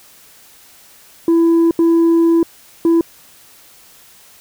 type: tone bursts at uneven times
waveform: sine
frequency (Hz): 333.2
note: E4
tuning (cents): +19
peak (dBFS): -6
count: 3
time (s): 1.28-1.71 / 1.79-2.43 / 2.85-3.01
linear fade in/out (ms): 2
effects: tanh soft clip ceiling -8 dBFS + white hiss -45 dBFS RMS until 4.4 s